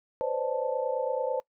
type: tone cluster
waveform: sine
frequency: 502 / 531 / 597 / 880 Hz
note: B4 / C5 / D5 / A5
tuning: +28 / +25 / +28 / 0 cents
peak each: -31 / -30 / -35 / -35 dBFS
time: 0.21-1.4 s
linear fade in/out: 0 ms
effects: noise-tail reverb RT60 0.1 s tail -22 dB re dry